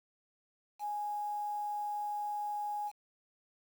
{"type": "tone with quantisation", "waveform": "sine", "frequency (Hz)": 830.6, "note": "G#5", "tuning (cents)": 0, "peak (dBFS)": -34, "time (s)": [0.79, 2.92], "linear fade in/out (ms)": 50, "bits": 9, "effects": []}